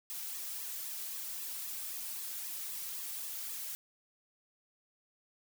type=noise with flanger; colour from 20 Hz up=blue; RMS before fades=-41 dBFS; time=0.1-3.75 s; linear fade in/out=0 ms; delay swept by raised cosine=1.3 to 2.9 ms; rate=3.8 Hz; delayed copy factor=-0.9; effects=none